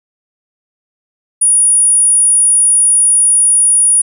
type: tone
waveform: sine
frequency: 9680 Hz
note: D#9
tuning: 49 cents flat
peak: -6 dBFS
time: 1.41-4.02 s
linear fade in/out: 10 ms
effects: none